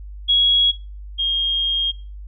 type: tone pair in turn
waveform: sine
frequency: 3322 / 3235 Hz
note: G#7 / G#7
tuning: 0 / -46 cents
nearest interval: unison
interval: 46 cents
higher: first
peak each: -12 / -17 dBFS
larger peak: first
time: 0.28-0.72 / 1.18-1.92 s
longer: second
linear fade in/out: 20 ms
effects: noise-tail reverb RT60 0.3 s tail -18 dB re dry + added 50 Hz sine -32 dBFS peak until 2.27 s